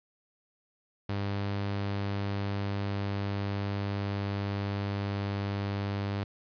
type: tone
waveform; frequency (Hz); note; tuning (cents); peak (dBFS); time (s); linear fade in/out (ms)
sawtooth; 100.1; G2; +37; -26; 1.09-6.24; 5
effects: resampled to 11025 Hz + 10-bit